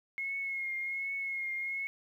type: tone with vibrato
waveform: sine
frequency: 2164 Hz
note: C#7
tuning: 42 cents flat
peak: -33 dBFS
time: 0.18-1.87 s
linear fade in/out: 0 ms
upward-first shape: triangle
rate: 1.3 Hz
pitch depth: 39 cents each way
effects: 11-bit